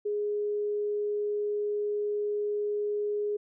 sine tone, 415.3 Hz, G#4, in tune, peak -27 dBFS, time 0.05-3.37 s, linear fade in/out 10 ms, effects none

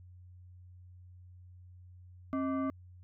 sine tone with frequency modulation, 268.7 Hz, C4, 46 cents sharp, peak -30 dBFS, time 2.33-2.7 s, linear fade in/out 0 ms, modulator 898 Hz, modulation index 0.7, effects added 90 Hz sine -51 dBFS peak until 3.03 s

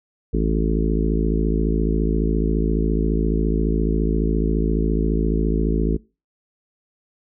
harmonic tone, 54.5 Hz, A1, 16 cents flat, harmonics 1 / 3 / 4 / 5 / 6 / 7 / 8, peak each -20 / -25 / -26 / -27 / -28 / -28 / -29 dBFS, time 0.33-5.97 s, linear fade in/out 10 ms, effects noise-tail reverb RT60 0.3 s tail -23 dB re dry

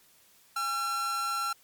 45% pulse tone pair together, 819.2 / 1358 Hz, G#5 / F6, -24 / -49 cents, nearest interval major sixth, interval 875 cents, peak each -40 / -29 dBFS, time 0.56-1.53 s, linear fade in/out 5 ms, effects white hiss -61 dBFS RMS until 1.63 s + MP3 96 kbps

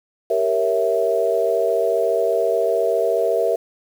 sine chord, G diminished seventh, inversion none, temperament equal, 392 / 466.2 / 554.4 / 659.3 Hz, G4 / Bb4 / Db5 / Fb5, 0 / 0 / 0 / 0 cents, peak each -24 / -20 / -25 / -20 dBFS, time 0.3-3.56 s, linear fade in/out 5 ms, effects 7-bit

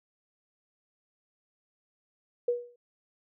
sine tone with exponential decay, 483.1 Hz, B4, 38 cents flat, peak -21 dBFS, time 2.48-2.76 s, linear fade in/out 5 ms, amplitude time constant 60 ms, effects none

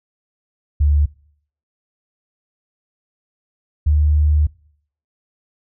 sine tone pair in turn, 73.1 / 74.94 Hz, D2 / D2, -7 / +36 cents, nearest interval unison, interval 43 cents, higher second, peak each -11 dBFS, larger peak neither, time 0.8-1.06 / 3.86-4.47 s, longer second, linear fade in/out 10 ms, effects noise-tail reverb RT60 0.6 s tail -23 dB re dry

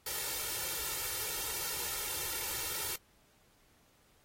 white noise with comb filter, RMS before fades -37 dBFS, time 0.06-2.96 s, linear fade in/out 5 ms, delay 2.2 ms, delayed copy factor +0.8, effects pink hiss -68 dBFS RMS until 4.24 s + AAC 48 kbps

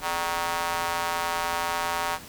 square tone with high-pass filter, 85.1 Hz, F2, 44 cents flat, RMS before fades -28 dBFS, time 0.01-2.19 s, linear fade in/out 50 ms, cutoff 900 Hz, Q 2, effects pink hiss -43 dBFS RMS until 2.28 s

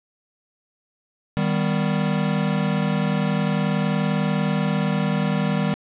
square chord, Eb augmented, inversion none, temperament equal, 155.56 / 196 / 246.9 Hz, Eb3 / G3 / B3, 0 / 0 / 0 cents, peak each -24 / -23 / -29 dBFS, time 1.37-5.74 s, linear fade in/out 0 ms, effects resampled to 8000 Hz + 8-bit

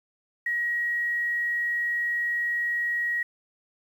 sine tone with quantisation, 1900 Hz, A#6, 33 cents sharp, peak -24 dBFS, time 0.46-3.23 s, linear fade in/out 5 ms, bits 9, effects none

